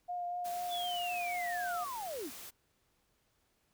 sine tone with vibrato, 708 Hz, F5, 23 cents sharp, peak -35 dBFS, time 0.08-1.85 s, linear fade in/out 20 ms, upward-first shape triangle, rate 4.1 Hz, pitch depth 17 cents each way
white noise, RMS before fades -48 dBFS, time 0.44-2.51 s, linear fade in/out 20 ms
sine linear sweep, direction down, 3528 to 223.1 Hz, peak -38 dBFS, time 0.69-2.31 s, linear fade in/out 50 ms
effects pink hiss -75 dBFS RMS until 3.73 s

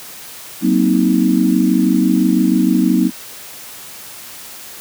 sine chord, C half-diminished seventh, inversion second, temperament just, 188.37 / 235.5 / 261.6 / 314 Hz, Gb3 / Bb3 / C4 / Eb4, +31 / +18 / 0 / +16 cents, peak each -16 dBFS, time 0.61-3.11 s, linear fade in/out 50 ms, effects white hiss -34 dBFS RMS until 4.8 s + high-pass 80 Hz 12 dB/octave

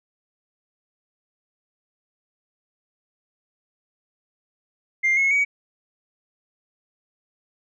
sine tone with pitch steps, 2100 / 2178 / 2259 Hz, C7 / C#7 / C#7, +6 / -31 / +32 cents, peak -15 dBFS, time 5.03-5.45 s, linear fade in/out 20 ms, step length 140 ms, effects tanh soft clip ceiling -14 dBFS

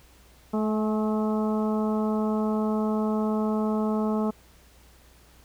harmonic tone with a mistuned harmonic, 215.7 Hz, A3, 34 cents flat, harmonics 1 / 2 / 3 / 4 / 5 / 6, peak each -24 / -30 / -34 / -36 / -38 / -40 dBFS, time 0.53-4.31 s, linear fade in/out 10 ms, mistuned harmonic 4, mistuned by -24 cents, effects added 60 Hz sine -55 dBFS peak until 5.44 s + pink hiss -57 dBFS RMS until 5.44 s

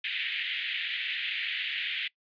white band-pass noise, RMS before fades -33 dBFS, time 0.04-2.08 s, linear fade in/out 5 ms, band 1800 to 3400 Hz, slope 48 dB/octave, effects noise-tail reverb RT60 0.1 s tail -22 dB re dry + resampled to 11025 Hz

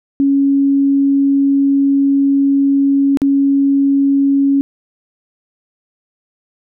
sine tone with dropouts, 277.2 Hz, C#4, in tune, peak -9 dBFS, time 0.2-4.61 s, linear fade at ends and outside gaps 0 ms, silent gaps 3.172-3.218 s, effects none

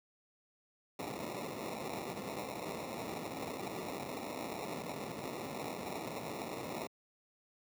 white noise with sample-and-hold, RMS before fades -41 dBFS, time 0.99-6.87 s, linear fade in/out 2 ms, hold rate 1575 Hz, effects high-pass 150 Hz 12 dB/octave

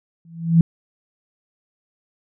sine tone with exponential growth, 166.1 Hz, E3, 13 cents sharp, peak -6 dBFS, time 0.25-0.61 s, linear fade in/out 2 ms, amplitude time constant 77 ms, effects none

